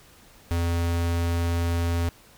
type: tone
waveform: square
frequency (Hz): 85.1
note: F2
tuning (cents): -44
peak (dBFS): -23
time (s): 0.51-2.09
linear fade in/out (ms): 0
effects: pink hiss -53 dBFS RMS until 2.37 s